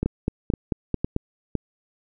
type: two click trains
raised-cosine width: 3 ms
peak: -9 / -10 dBFS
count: 6 / 4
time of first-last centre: 0.06-1.164 / 0.03-1.553 s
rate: 4.53 / 1.97 Hz
effects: none